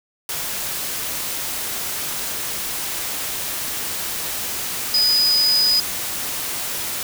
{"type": "tone in noise", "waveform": "sine", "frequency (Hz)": 4978, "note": "D#8", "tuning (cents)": 0, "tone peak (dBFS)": -14, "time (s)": [4.94, 5.8], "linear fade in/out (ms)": 2, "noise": "white", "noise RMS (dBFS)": -26, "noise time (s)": [0.29, 7.03], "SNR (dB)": 9, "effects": []}